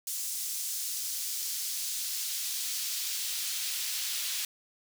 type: noise with high-pass filter sweep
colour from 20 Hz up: pink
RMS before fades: -34 dBFS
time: 0.07-4.45 s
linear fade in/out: 2 ms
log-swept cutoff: 6600 to 3300 Hz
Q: 0.97
effects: none